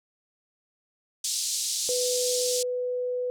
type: band-pass noise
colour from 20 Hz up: white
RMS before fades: -29 dBFS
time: 1.24-2.63 s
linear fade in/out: 5 ms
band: 4000 to 8600 Hz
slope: 24 dB/octave
type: tone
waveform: sine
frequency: 496.8 Hz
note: B4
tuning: 10 cents sharp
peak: -26 dBFS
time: 1.89-3.3 s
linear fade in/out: 0 ms
effects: none